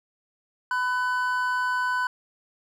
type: tone pair together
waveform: triangle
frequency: 1001.1 / 1500 Hz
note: B5 / F#6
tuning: +23 / +23 cents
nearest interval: perfect fifth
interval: 700 cents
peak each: -24 dBFS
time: 0.71-2.07 s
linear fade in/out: 2 ms
effects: none